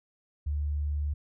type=tone; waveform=sine; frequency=73.42 Hz; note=D2; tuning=in tune; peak=-27 dBFS; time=0.46-1.14 s; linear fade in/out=10 ms; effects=none